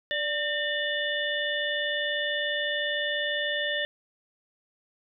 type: harmonic tone with a mistuned harmonic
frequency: 587.3 Hz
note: D5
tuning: in tune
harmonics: 1 / 3 / 5 / 6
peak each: -32 / -29 / -34 / -33 dBFS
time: 0.11-3.85 s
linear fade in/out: 0 ms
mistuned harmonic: 3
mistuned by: +50 cents
effects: none